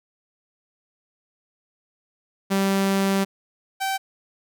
sawtooth tone pair in turn, 195.1 / 773.9 Hz, G3 / G5, -8 / -22 cents, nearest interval 2 octaves, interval 2386 cents, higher second, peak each -15 / -19 dBFS, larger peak first, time 2.5-3.25 / 3.8-3.98 s, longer first, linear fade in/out 20 ms, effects none

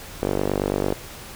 sawtooth tone with band-pass filter, 49 Hz, G1, in tune, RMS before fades -24 dBFS, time 0.22-0.94 s, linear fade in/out 0 ms, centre 450 Hz, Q 1.6, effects pink hiss -39 dBFS RMS until 1.35 s

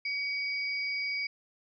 sine tone pair together, 2263 / 4838 Hz, C#7 / D#8, +35 / -49 cents, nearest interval octave + minor second, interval 1316 cents, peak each -31 / -37 dBFS, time 0.05-1.27 s, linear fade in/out 5 ms, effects none

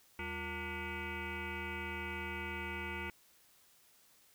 sine tone with frequency modulation, 1174.7 Hz, D6, in tune, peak -38 dBFS, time 0.19-3.1 s, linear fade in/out 2 ms, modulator 274 Hz, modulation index 5.1, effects white hiss -66 dBFS RMS until 4.34 s

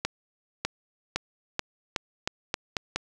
accelerating click train, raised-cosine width 0.2 ms, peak -9 dBFS, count 9, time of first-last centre 0.05-2.96 s, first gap 600 ms, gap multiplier 0.85, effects none

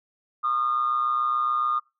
sine tone with amplitude modulation, 1220 Hz, D#6, 34 cents flat, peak -18 dBFS, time 0.43-1.8 s, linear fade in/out 20 ms, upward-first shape sine, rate 127 Hz, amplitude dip 60%, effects noise-tail reverb RT60 0.3 s tail -26 dB re dry + tanh soft clip ceiling -15 dBFS

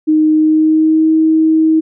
sine tone with pitch glide, 310 to 317.6 Hz, D#4 to D#4, -6 to +36 cents, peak -7 dBFS, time 0.07-1.81 s, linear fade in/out 20 ms, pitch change +42 cents, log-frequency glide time 0.33-1.11 s, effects none

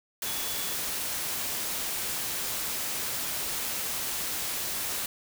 sine tone in noise, 3406 Hz, G#7, 43 cents sharp, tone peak -41 dBFS, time 0.26-0.75 s, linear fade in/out 2 ms, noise white, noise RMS -32 dBFS, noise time 0.22-5.06 s, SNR -12 dB, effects none

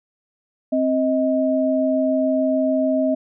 sine tone pair together, 263.1 / 630 Hz, C4 / D#5, +10 / +21 cents, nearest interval octave + minor third, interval 1511 cents, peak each -19 dBFS, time 0.72-3.15 s, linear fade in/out 10 ms, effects none

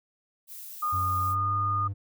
violet noise, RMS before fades -42 dBFS, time 0.47-1.36 s, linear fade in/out 50 ms
sine tone, 1224 Hz, D#6, 29 cents flat, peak -25 dBFS, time 0.82-1.88 s, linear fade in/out 10 ms
triangle tone with pitch glide, 92.5 to 99.14 Hz, F#2 to G2, 0 to +20 cents, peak -28 dBFS, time 0.92-1.94 s, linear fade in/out 20 ms, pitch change +120 cents, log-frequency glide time 1.18-1.53 s
effects none

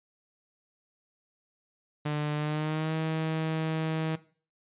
sawtooth tone with pitch glide, 149.4 to 159.2 Hz, D3 to D#3, +30 to +40 cents, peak -24 dBFS, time 2.05-4.16 s, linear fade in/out 10 ms, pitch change +110 cents, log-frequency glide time 2.37-2.94 s, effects noise-tail reverb RT60 0.4 s tail -17 dB re dry + resampled to 8000 Hz

